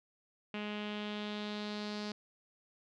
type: tone with low-pass filter sweep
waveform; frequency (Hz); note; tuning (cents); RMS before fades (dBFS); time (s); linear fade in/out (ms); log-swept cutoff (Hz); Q
sawtooth; 209.1; G#3; +12; -40; 0.54-2.12; 2; 2800 to 4700; 3.5
effects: none